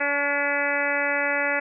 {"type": "harmonic tone with a mistuned harmonic", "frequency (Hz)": 286, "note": "D4", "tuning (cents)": -46, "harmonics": [1, 2, 3, 4, 5, 6, 7, 8, 9], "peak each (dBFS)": [-35, -28, -32, -37, -29, -28, -27, -32, -34], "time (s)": [0, 1.6], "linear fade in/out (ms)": 10, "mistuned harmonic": 4, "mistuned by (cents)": -25, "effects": []}